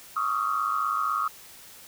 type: tone cluster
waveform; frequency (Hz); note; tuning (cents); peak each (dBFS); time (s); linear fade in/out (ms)
sine; 1108 / 1156 / 1252 / 1364; C#6 / D6 / D#6 / F6; -1 / -28 / +10 / -41; -32 / -33 / -26 / -32; 0.16-1.28; 5
effects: white hiss -48 dBFS RMS until 1.87 s